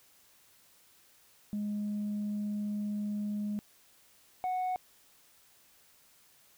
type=tone pair in turn; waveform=sine; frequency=207.7 / 737.6 Hz; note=G#3 / F#5; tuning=0 / -6 cents; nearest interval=octave + minor seventh; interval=2194 cents; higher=second; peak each=-30 / -27 dBFS; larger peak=second; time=1.53-3.59 / 4.44-4.76 s; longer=first; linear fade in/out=0 ms; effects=tanh soft clip ceiling -29 dBFS + white hiss -63 dBFS RMS until 6.57 s